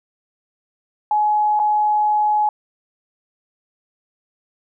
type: tone with dropouts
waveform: sine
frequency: 844 Hz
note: G#5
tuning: 28 cents sharp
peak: -14 dBFS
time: 1.11-2.49 s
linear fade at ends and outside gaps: 2 ms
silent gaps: 1.593-1.598 s
effects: none